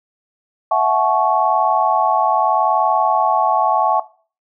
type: chord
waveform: sine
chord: F# minor seventh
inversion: third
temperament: equal with one note detuned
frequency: 659.3 / 740 / 860.9 / 1108.7 Hz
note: E5 / F#5 / A5 / C#6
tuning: 0 / 0 / -38 / 0 cents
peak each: -18 dBFS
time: 0.71-4 s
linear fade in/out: 5 ms
effects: noise-tail reverb RT60 0.4 s tail -18 dB re dry